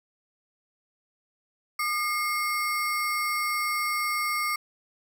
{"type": "ring-modulated tone", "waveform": "square", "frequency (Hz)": 1678, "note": "G#6", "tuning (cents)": 17, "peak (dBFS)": -23, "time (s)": [1.79, 4.56], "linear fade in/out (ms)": 5, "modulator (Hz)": 464, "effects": []}